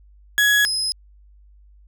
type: tone pair in turn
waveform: 35% pulse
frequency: 1676 / 5084 Hz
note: G#6 / D#8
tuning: +15 / +36 cents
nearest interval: octave + perfect fifth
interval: 1921 cents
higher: second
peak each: -12 / -18 dBFS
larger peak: first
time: 0.38-0.65 / 0.65-0.92 s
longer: neither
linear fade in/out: 0 ms
effects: added 50 Hz sine -47 dBFS peak until 1.87 s